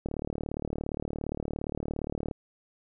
click train, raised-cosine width 2 ms, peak -19 dBFS, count 85, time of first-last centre 0.06-2.312 s, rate 37.3 Hz, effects none

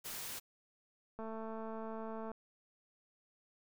white noise, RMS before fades -44 dBFS, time 0.04-0.4 s, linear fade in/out 20 ms
click train, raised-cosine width 1 ms, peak -32 dBFS, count 251, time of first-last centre 1.19-2.316 s, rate 222 Hz
effects none

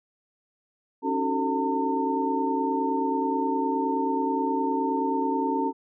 sine tone cluster, 275.5 / 305 / 377.3 / 445.8 / 906 Hz, C#4 / D#4 / F#4 / A4 / A#5, -11 / -34 / +34 / +23 / -50 cents, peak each -27 / -34 / -31 / -32 / -27 dBFS, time 1.02-5.73 s, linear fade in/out 50 ms, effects none

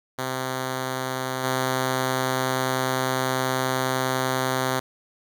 5% pulse tone with level steps, 130.1 Hz, C3, 9 cents flat, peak -15 / -11 dBFS, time 0.18-4.8 s, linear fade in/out 10 ms, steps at 1.43 s, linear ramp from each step 20 ms, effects none

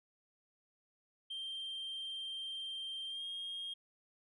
sine tone with pitch glide, 3161 to 3240 Hz, G7 to G#7, +14 to -43 cents, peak -38 dBFS, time 1.3-3.74 s, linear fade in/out 10 ms, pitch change +43 cents, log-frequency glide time 3.08-3.24 s, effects tanh soft clip ceiling -38 dBFS

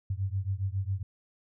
sine beating tone pair, 93.7 / 101 Hz, F#2 / G#2, +22 / -48 cents, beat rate 7.3 Hz, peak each -31 / -32 dBFS, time 0.1-1.03 s, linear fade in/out 5 ms, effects none

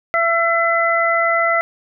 harmonic tone, 672 Hz, E5, 33 cents sharp, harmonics 1 / 2 / 3, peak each -18 / -18 / -18 dBFS, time 0.14-1.61 s, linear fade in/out 0 ms, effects none

